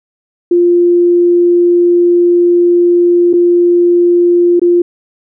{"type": "tone with dropouts", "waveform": "sine", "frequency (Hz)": 349.2, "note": "F4", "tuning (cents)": 0, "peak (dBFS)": -5, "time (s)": [0.51, 4.82], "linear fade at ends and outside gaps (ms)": 5, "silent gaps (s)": [[3.331, 3.336], [4.596, 4.616]], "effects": []}